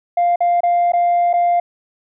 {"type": "tone with dropouts", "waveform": "sine", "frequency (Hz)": 698.5, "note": "F5", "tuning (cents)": 0, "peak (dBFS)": -10, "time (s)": [0.17, 1.6], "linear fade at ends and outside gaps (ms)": 5, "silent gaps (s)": [[0.359, 0.405], [0.606, 0.633], [0.921, 0.934], [1.331, 1.337]], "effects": ["tanh soft clip ceiling -10 dBFS"]}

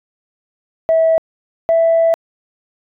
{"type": "tone pair in turn", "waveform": "sine", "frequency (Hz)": [650, 660.6], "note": ["E5", "E5"], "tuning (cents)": [-24, 4], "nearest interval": "unison", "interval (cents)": 28, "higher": "second", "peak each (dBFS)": -8, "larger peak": "neither", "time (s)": [[0.89, 1.18], [1.69, 2.14]], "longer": "second", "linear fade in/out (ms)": 0, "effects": ["tanh soft clip ceiling -6 dBFS"]}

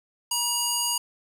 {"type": "tone with band-pass filter", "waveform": "square", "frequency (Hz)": 956, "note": "A#5", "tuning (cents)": 43, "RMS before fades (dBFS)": -26, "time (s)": [0.31, 0.98], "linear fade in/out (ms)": 5, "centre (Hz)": 8400, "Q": 1.1, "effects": ["8-bit"]}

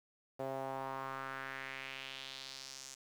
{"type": "tone with band-pass filter sweep", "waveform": "sawtooth", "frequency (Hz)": 133.9, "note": "C3", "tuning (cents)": 40, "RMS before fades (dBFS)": -44, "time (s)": [0.39, 2.95], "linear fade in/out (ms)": 10, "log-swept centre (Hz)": [590, 6800], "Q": 2.5, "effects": ["10-bit"]}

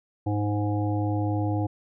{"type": "harmonic tone", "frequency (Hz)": 103.83, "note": "G#2", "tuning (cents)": 0, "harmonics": [1, 3, 5, 7, 8], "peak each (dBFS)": [-25, -28, -36, -35, -37], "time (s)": [0.26, 1.67], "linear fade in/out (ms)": 10, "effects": []}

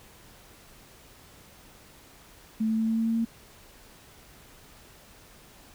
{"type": "tone with pitch steps", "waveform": "sine", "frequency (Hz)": [220, 221.4, 222.8, 224.2, 225.7, 227.1, 228.5], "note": ["A3", "A3", "A3", "A3", "A3", "A#3", "A#3"], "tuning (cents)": [0, 11, 22, 33, 44, -45, -34], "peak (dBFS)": -23, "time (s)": [2.6, 3.251], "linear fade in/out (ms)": 10, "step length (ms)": 93, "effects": ["pink hiss -53 dBFS RMS until 5.74 s"]}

